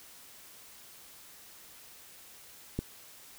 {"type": "click", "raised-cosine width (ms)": 3, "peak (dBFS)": -18, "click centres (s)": 2.79, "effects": ["white hiss -53 dBFS RMS until 3.38 s"]}